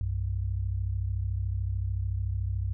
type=tone pair together; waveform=sine; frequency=62.8 / 96.44 Hz; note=B1 / G2; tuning=+30 / -28 cents; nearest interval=perfect fifth; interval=742 cents; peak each=-31 / -29 dBFS; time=0.01-2.73 s; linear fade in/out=0 ms; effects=none